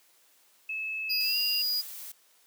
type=tone with pitch glide; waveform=sine; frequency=2600 to 2787 Hz; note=E7 to F7; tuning=-24 to -4 cents; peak=-31 dBFS; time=0.69-1.62 s; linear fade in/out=5 ms; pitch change=+120 cents; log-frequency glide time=1.23-1.37 s
type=tone; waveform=square; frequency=4896 Hz; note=D#8; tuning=29 cents flat; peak=-27 dBFS; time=1.09-1.82 s; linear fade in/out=20 ms
type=noise; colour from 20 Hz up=blue; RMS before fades=-42 dBFS; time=1.2-2.12 s; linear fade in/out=5 ms
effects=white hiss -63 dBFS RMS until 2.46 s + high-pass 300 Hz 12 dB/octave